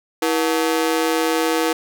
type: ring-modulated tone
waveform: sawtooth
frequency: 402.9 Hz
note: G4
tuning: 48 cents sharp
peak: -10 dBFS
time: 0.22-1.73 s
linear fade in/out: 5 ms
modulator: 77.8 Hz
effects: none